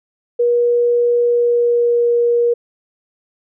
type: tone with pitch glide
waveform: sine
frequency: 479.4 to 475 Hz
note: A#4 to A#4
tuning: +48 to +33 cents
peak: -11 dBFS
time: 0.39-2.54 s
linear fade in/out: 10 ms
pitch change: -15 cents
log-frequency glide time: 1.19-2.1 s
effects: none